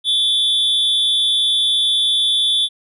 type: tone with amplitude modulation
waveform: triangle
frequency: 3477 Hz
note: A7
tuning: 21 cents flat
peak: -9 dBFS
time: 0.04-2.69 s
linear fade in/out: 50 ms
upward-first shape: sine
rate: 295 Hz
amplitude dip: 70%
effects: resampled to 32000 Hz